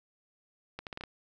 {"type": "accelerating click train", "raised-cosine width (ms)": 0.3, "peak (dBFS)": -23, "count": 6, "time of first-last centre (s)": [0.79, 1.037], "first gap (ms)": 78, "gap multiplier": 0.77, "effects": []}